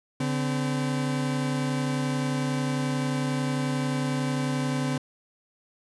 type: tone pair together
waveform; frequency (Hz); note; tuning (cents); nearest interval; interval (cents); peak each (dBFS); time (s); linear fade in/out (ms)
40% pulse; 143.6 / 256; D3 / C4; -39 / -38; minor seventh; 1001; -27; 0.2-4.98; 5
effects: resampled to 24000 Hz